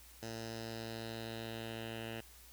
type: tone with low-pass filter sweep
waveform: 10% pulse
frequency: 113.5 Hz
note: A#2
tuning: 46 cents flat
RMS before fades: -44 dBFS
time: 0.22-2.21 s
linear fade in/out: 10 ms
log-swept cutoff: 5900 to 2800 Hz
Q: 3
effects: added 60 Hz sine -60 dBFS peak until 2.52 s + white hiss -59 dBFS RMS until 2.52 s